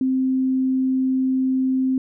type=tone; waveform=sine; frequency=261.1 Hz; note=C4; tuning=3 cents flat; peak=-17 dBFS; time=0.01-1.98 s; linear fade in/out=2 ms; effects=none